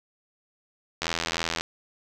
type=click train; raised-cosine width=0.2 ms; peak=-9 dBFS; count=50; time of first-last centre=1.02-1.61 s; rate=83.1 Hz; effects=none